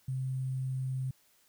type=tone with sample-and-hold; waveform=sine; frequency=130.81 Hz; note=C3; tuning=in tune; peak=-31 dBFS; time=0.08-1.11 s; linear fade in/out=5 ms; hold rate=8820 Hz; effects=white hiss -67 dBFS RMS until 1.48 s